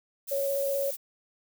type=noise; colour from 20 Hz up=violet; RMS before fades=-36 dBFS; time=0.27-0.97 s; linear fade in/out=20 ms
type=tone with vibrato; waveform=sine; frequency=554.4 Hz; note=C#5; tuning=in tune; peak=-26 dBFS; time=0.31-0.91 s; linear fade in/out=10 ms; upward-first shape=sine; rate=16 Hz; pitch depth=14 cents each way
effects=none